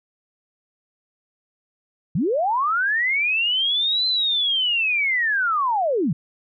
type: linear two-way sweep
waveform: sine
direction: up then down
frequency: 129.1 to 4100 to 129.1 Hz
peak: -18 dBFS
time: 2.15-6.13 s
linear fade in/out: 5 ms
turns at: 4.07 s
effects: none